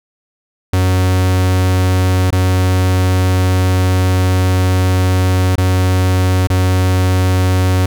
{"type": "tone with dropouts", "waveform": "45% pulse", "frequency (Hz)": 92.5, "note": "F#2", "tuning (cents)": 0, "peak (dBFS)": -10, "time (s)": [0.73, 7.86], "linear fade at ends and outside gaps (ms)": 5, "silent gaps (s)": [[2.306, 2.325], [5.557, 5.579], [6.472, 6.5]], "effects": []}